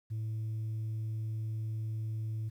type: tone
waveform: sine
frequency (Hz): 110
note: A2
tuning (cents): 0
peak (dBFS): -31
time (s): 0.1-2.5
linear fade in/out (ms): 20
effects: tanh soft clip ceiling -32 dBFS + 11-bit